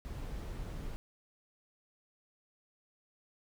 brown noise, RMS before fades -41 dBFS, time 0.05-0.96 s, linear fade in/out 0 ms, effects none

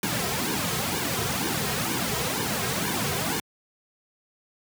pink noise with flanger, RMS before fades -27 dBFS, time 0.03-3.4 s, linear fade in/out 2 ms, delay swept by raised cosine 1.5 to 3.5 ms, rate 2.1 Hz, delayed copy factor -0.8, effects high-pass 100 Hz 12 dB/octave

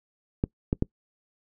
clicks, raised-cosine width 3 ms, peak -10 dBFS, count 3, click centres 0.439 / 0.729 / 0.824 s, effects noise-tail reverb RT60 0.1 s tail -24 dB re dry

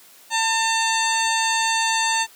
harmonic tone, 899 Hz, A5, 37 cents sharp, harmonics 1 / 2 / 3 / 4 / 5 / 7 / 8 / 9, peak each -22 / -25 / -27 / -28 / -29 / -30 / -31 / -32 dBFS, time 0.3-2.27 s, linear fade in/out 50 ms, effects white hiss -49 dBFS RMS until 2.35 s + high-pass 200 Hz 12 dB/octave

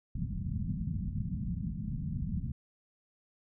white low-pass noise, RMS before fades -35 dBFS, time 0.15-2.52 s, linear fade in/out 5 ms, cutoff 210 Hz, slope 48 dB/octave, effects none

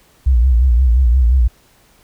sine tone with vibrato, 61.74 Hz, B1, in tune, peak -8 dBFS, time 0.26-1.48 s, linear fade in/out 10 ms, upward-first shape sine, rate 5.7 Hz, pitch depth 130 cents each way, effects pink hiss -52 dBFS RMS until 2.03 s

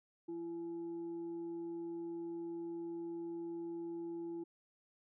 sine tone with frequency modulation, 337.5 Hz, E4, 41 cents sharp, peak -40 dBFS, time 0.28-4.44 s, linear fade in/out 10 ms, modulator 507 Hz, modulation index 0.23, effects none

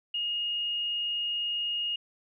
sine tone, 2858 Hz, F7, 39 cents sharp, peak -28 dBFS, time 0.14-1.96 s, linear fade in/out 5 ms, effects none

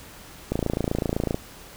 click train, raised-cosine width 2 ms, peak -10 dBFS, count 24, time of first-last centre 0.52-1.344 s, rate 27.9 Hz, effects pink hiss -45 dBFS RMS until 1.76 s

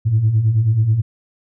sine beating tone pair, 103.5 / 112.8 Hz, G#2 / A2, -5 / +44 cents, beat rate 9.3 Hz, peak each -19 / -12 dBFS, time 0.05-1.02 s, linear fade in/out 20 ms, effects tanh soft clip ceiling -7 dBFS

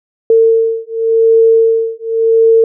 sine beating tone pair, 451.8 / 452.69 Hz, A4 / A4, +46 / +49 cents, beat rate 0.89 Hz, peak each -10 dBFS, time 0.3-2.64 s, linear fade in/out 2 ms, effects none

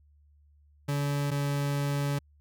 40% pulse tone pair in turn, 143.1 / 142.46 Hz, D3 / C#3, -45 / +48 cents, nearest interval unison, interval 7 cents, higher first, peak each -26 dBFS, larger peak neither, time 0.88-1.31 / 1.31-2.19 s, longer second, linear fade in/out 10 ms, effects added 73 Hz sine -58 dBFS peak until 2.4 s

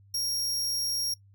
sawtooth tone, 5588 Hz, F8, in tune, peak -25 dBFS, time 0.14-1.14 s, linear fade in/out 5 ms, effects noise-tail reverb RT60 0.1 s tail -21 dB re dry + added 99 Hz sine -54 dBFS peak until 1.34 s

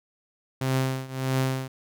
sawtooth tone with tremolo, 131.6 Hz, C3, 10 cents sharp, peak -17 dBFS, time 0.61-1.68 s, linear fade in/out 5 ms, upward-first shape triangle, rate 1.6 Hz, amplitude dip 90%, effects none

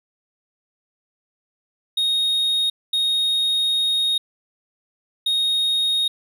triangle tone bursts at uneven times, 3729 Hz, A#7, in tune, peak -16 dBFS, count 3, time 1.97-2.7 / 2.93-4.18 / 5.26-6.08 s, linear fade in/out 5 ms, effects none

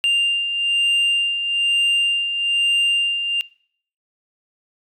sine beating tone pair, 2793 / 2794.1 Hz, F7 / F7, -1 / 0 cents, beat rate 1.1 Hz, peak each -22 / -15 dBFS, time 0.04-3.41 s, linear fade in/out 0 ms, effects noise-tail reverb RT60 0.6 s tail -23 dB re dry + tanh soft clip ceiling -14 dBFS

